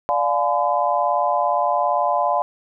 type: chord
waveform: sine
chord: D diminished seventh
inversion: none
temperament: just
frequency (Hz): 587.3 / 704.8 / 845.8 / 1014.9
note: D5 / F5 / Ab5 / Cb6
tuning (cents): 0 / +16 / +31 / +47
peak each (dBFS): -23 / -21 / -23 / -22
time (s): 0.09-2.42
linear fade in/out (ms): 0
effects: none